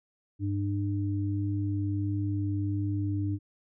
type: tone pair together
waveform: sine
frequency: 100.49 / 300 Hz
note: G2 / D4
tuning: +43 / +37 cents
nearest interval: octave + perfect fifth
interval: 1894 cents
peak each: -28 / -32 dBFS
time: 0.39-3.39 s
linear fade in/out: 50 ms
effects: none